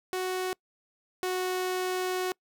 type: tone pair in turn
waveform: sawtooth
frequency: 370 / 368.2 Hz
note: F#4 / F#4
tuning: 0 / -8 cents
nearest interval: unison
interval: 8 cents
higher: first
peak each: -25 / -24 dBFS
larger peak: second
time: 0.13-0.53 / 1.23-2.32 s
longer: second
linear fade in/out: 0 ms
effects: noise-tail reverb RT60 0.1 s tail -26 dB re dry